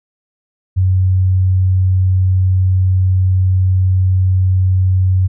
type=tone; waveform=sine; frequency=93.2 Hz; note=F#2; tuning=13 cents sharp; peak=-9 dBFS; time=0.76-5.28 s; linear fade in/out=20 ms; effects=none